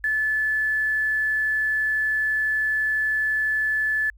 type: tone with quantisation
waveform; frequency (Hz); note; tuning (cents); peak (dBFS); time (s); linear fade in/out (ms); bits
sine; 1734; A6; -26; -20; 0.04-4.1; 2; 8
effects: added 50 Hz sine -47 dBFS peak until 4.17 s